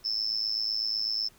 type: tone with amplitude modulation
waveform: sine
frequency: 5274 Hz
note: E8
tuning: in tune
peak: -22 dBFS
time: 0.04-1.29 s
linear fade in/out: 20 ms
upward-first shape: sine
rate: 108 Hz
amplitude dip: 100%
effects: tanh soft clip ceiling -19 dBFS + pink hiss -59 dBFS RMS until 1.38 s